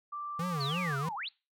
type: tone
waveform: sine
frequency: 1174.7 Hz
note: D6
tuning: in tune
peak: -36 dBFS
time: 0.12-0.96 s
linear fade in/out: 10 ms
type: tone with vibrato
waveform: square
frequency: 158.1 Hz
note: D#3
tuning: 28 cents sharp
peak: -33 dBFS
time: 0.39-1.09 s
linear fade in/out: 5 ms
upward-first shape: sine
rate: 3 Hz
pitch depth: 250 cents each way
type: exponential two-way sweep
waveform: sine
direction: down then up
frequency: 4622 to 784 to 4622 Hz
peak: -35 dBFS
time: 0.6-1.29 s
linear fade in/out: 10 ms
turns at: 1.15 s
effects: noise-tail reverb RT60 0.3 s tail -25 dB re dry